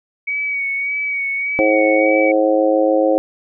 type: tone with vibrato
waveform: sine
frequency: 2253 Hz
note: C#7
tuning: 28 cents sharp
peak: -18 dBFS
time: 0.27-2.32 s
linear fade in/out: 10 ms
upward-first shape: sine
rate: 1.7 Hz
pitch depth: 31 cents each way
type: harmonic tone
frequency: 106.9 Hz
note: A2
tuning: 49 cents flat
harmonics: 3 / 4 / 5 / 6 / 7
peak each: -17 / -23 / -14 / -26 / -22 dBFS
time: 1.59-3.18 s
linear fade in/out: 0 ms
effects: none